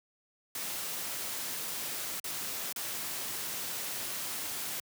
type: noise with dropouts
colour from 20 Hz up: white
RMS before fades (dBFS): -37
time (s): 0.55-4.8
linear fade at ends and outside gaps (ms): 2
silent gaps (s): 2.199-2.242 / 2.727-2.761
effects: high-pass 100 Hz 12 dB/octave